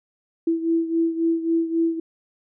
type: beating tone pair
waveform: sine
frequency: 329.6 / 333.3 Hz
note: E4 / E4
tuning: 0 / +19 cents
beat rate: 3.7 Hz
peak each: -20 / -25 dBFS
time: 0.47-2 s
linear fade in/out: 5 ms
effects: none